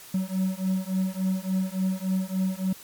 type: beating tone pair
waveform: triangle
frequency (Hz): 186.5 / 190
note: F#3 / F#3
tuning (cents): +14 / +46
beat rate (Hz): 3.5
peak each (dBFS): -25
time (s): 0.14-2.73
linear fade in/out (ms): 5
effects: white hiss -46 dBFS RMS until 2.83 s + MP3 96 kbps